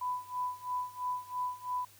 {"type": "tone with tremolo", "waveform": "sine", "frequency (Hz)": 996, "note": "B5", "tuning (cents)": 14, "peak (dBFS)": -30, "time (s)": [0.01, 1.85], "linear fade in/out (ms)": 5, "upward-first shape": "sine", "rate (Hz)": 3, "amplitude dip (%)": 90, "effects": ["added 100 Hz sine -65 dBFS peak until 1.99 s", "white hiss -59 dBFS RMS until 1.99 s"]}